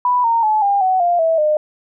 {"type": "tone with pitch steps", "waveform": "sine", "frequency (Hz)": [987.8, 921.6, 859.9, 802.3, 748.6, 698.5, 651.7, 608.1], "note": ["B5", "A#5", "A5", "G5", "F#5", "F5", "E5", "D#5"], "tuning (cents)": [0, -20, -40, 40, 20, 0, -20, -40], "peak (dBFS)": -12, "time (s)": [0.05, 1.57], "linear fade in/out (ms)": 2, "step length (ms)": 190, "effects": []}